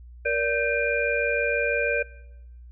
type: tone cluster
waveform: sine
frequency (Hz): 470.9 / 577 / 1559 / 2407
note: A#4 / D5 / G6 / D7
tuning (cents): +18 / -31 / -10 / +42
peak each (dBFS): -27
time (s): 0.25-2.03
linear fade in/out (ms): 10
effects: noise-tail reverb RT60 1.0 s tail -23 dB re dry + added 60 Hz sine -42 dBFS peak until 2.71 s